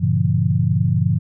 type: chord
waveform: sine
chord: G diminished seventh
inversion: none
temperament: just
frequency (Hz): 98 / 117.6 / 141.12 / 169.34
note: G2 / Bb2 / Db3 / Fb3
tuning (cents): 0 / +16 / +31 / +47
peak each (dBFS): -20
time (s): 0-1.19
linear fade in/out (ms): 20
effects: none